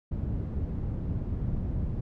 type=low-pass noise; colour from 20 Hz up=white; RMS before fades=-31 dBFS; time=0.11-2.01 s; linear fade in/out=10 ms; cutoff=120 Hz; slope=12 dB/octave; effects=none